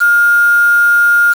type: tone with quantisation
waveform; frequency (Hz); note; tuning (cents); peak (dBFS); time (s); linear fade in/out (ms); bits
sine; 1415; F6; +22; -6; 0-1.34; 20; 4
effects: none